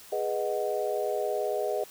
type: chord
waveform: sine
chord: G# minor seventh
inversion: none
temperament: equal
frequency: 415.3 / 493.9 / 622.3 / 740 Hz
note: G#4 / B4 / D#5 / F#5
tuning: 0 / 0 / 0 / 0 cents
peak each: -31 / -33 / -31 / -35 dBFS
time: 0.12-1.84 s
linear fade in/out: 5 ms
effects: white hiss -50 dBFS RMS until 1.9 s